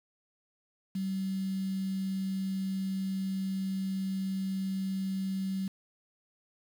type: tone with quantisation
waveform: sine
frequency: 191.4 Hz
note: G3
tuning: 41 cents flat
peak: -30 dBFS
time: 0.95-5.68 s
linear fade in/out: 5 ms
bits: 8
effects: none